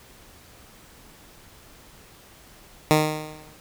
10% pulse tone with exponential decay, 154 Hz, D#3, 17 cents flat, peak -5 dBFS, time 2.91-3.56 s, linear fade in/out 0 ms, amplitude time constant 140 ms, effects pink hiss -50 dBFS RMS until 3.6 s

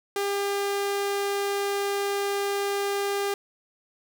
sawtooth tone, 400.9 Hz, G4, 39 cents sharp, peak -21 dBFS, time 0.16-3.34 s, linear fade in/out 2 ms, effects none

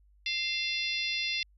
harmonic tone with a mistuned harmonic, 698.5 Hz, F5, in tune, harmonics 3 / 4 / 5 / 6 / 7 / 8, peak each -36 / -34 / -35 / -39 / -37 / -44 dBFS, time 0.26-1.43 s, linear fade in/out 2 ms, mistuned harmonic 4, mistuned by -56 cents, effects added 50 Hz sine -59 dBFS peak until 1.57 s

